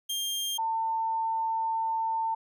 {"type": "tone pair in turn", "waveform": ["sawtooth", "sine"], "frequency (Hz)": [3200, 898], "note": ["G7", "A5"], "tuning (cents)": [35, 35], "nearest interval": "octave + minor seventh", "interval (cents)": 2200, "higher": "first", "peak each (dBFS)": -26, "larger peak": "neither", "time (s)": [[0.09, 0.58], [0.58, 2.35]], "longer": "second", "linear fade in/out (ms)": 10, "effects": []}